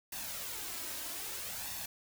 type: noise with flanger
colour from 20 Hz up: white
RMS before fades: -41 dBFS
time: 0.12-1.86 s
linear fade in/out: 5 ms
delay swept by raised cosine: 1.1 to 3.2 ms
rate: 0.62 Hz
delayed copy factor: +0.55
effects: none